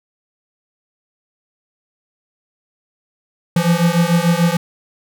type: beating tone pair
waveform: square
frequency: 167.4 / 174.2 Hz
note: E3 / F3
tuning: +27 / -4 cents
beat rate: 6.8 Hz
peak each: -16 dBFS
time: 3.56-4.57 s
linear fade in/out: 5 ms
effects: none